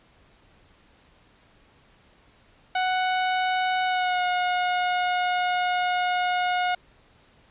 sawtooth tone with pitch glide, 741 to 722.4 Hz, F#5 to F#5, +2 to -42 cents, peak -18 dBFS, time 2.75-6.75 s, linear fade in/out 5 ms, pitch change -44 cents, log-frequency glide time 3.84-4.24 s, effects pink hiss -58 dBFS RMS until 7.5 s + resampled to 8000 Hz

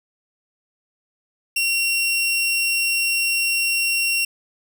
sawtooth tone, 2740 Hz, F7, 34 cents flat, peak -15 dBFS, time 1.56-4.25 s, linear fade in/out 5 ms, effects none

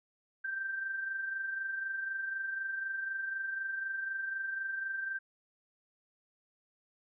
sine tone with amplitude modulation, 1568 Hz, G6, in tune, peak -32 dBFS, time 0.44-5.19 s, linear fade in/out 10 ms, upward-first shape sine, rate 24 Hz, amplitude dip 45%, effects none

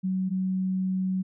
sine tone pair in turn, 187.4 / 187.4 Hz, F#3 / F#3, +22 / +22 cents, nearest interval unison, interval 0 cents, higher neither, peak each -24 / -24 dBFS, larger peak neither, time 0.03-0.3 / 0.3-1.23 s, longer second, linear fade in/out 20 ms, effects none

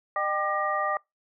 sine tone cluster, 607 / 784 / 1196 / 1892 Hz, D#5 / G5 / D6 / A#6, -43 / 0 / +31 / +25 cents, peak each -31 / -31 / -27 / -33 dBFS, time 0.16-0.97 s, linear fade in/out 2 ms, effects noise-tail reverb RT60 0.2 s tail -26 dB re dry

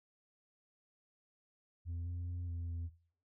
sine tone with pitch steps, 85.3 / 87.3 / 87.9 / 85.2 / 84.5 Hz, F2 / F2 / F2 / F2 / E2, -40 / 0 / +12 / -42 / +43 cents, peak -35 dBFS, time 1.85-2.9 s, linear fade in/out 50 ms, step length 210 ms, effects noise-tail reverb RT60 0.5 s tail -17 dB re dry + tanh soft clip ceiling -37 dBFS

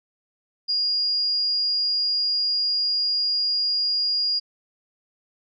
sine tone, 4847 Hz, D#8, 46 cents flat, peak -20 dBFS, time 0.68-4.4 s, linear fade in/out 20 ms, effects none

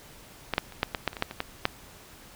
clicks, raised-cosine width 0.3 ms, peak -10 / -6 / -28 / -7 / -12 / -8 / -24 / -20 / -8 / -21 / -12 / -6 dBFS, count 12, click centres 0.537 / 0.581 / 0.723 / 0.831 / 0.948 / 1.077 / 1.131 / 1.168 / 1.224 / 1.311 / 1.404 / 1.654 s, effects pink hiss -50 dBFS RMS until 2.35 s

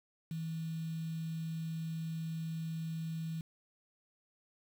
sine tone with quantisation, 162 Hz, E3, 30 cents flat, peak -36 dBFS, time 0.31-3.41 s, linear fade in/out 2 ms, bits 9, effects none

